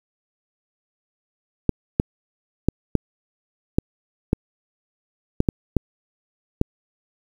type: clicks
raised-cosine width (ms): 3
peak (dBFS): -3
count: 10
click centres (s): 1.693 / 1.999 / 2.686 / 2.953 / 3.785 / 4.331 / 5.404 / 5.488 / 5.767 / 6.614
effects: 7-bit